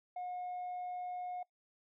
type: tone with tanh clipping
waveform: triangle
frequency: 722 Hz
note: F#5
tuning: 43 cents flat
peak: -39 dBFS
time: 0.16-1.43 s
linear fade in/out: 5 ms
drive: 6 dB
effects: noise-tail reverb RT60 0.1 s tail -22 dB re dry